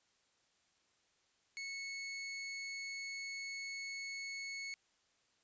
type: tone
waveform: sawtooth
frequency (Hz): 2202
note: C#7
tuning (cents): -12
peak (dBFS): -38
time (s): 1.57-4.74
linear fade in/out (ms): 0
effects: white hiss -75 dBFS RMS until 5.43 s + resampled to 16000 Hz